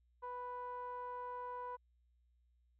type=tone with low-pass filter; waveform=sawtooth; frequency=493.9 Hz; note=B4; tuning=in tune; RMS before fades=-45 dBFS; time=0.22-1.77 s; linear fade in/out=20 ms; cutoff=1100 Hz; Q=9.3; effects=added 60 Hz sine -70 dBFS peak until 2.79 s